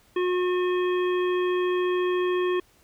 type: harmonic tone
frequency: 361.4 Hz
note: F#4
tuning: 41 cents flat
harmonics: 1 / 3 / 5 / 7 / 9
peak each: -22 / -32 / -36 / -39 / -41 dBFS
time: 0.16-2.6 s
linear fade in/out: 5 ms
effects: pink hiss -60 dBFS RMS until 2.83 s